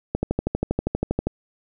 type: click train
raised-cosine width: 2 ms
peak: -8 dBFS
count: 15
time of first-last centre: 0.15-1.27 s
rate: 12.5 Hz
effects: none